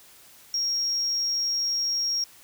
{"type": "tone", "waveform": "triangle", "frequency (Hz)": 5588, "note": "F8", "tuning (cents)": 0, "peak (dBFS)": -21, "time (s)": [0.54, 2.24], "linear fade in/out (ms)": 2, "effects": ["tanh soft clip ceiling -20 dBFS", "white hiss -52 dBFS RMS until 2.43 s"]}